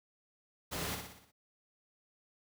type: noise with echo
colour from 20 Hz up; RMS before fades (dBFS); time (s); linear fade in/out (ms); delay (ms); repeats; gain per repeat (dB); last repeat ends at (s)
pink; -38; 0.71-0.96; 20; 60; 6; -5; 1.32
effects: high-pass 60 Hz 12 dB/octave